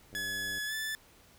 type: click train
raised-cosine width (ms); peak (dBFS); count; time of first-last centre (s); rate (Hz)
2; -37; 46; 0.13-0.582; 99.6
type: tone with pitch glide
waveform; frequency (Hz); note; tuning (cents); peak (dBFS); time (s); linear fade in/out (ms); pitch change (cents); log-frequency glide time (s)
sawtooth; 1700 to 1749.8; G#6 to A6; +40 to -10; -30; 0.15-0.95; 0; +50; 0.66-0.74
effects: pink hiss -60 dBFS RMS until 1.38 s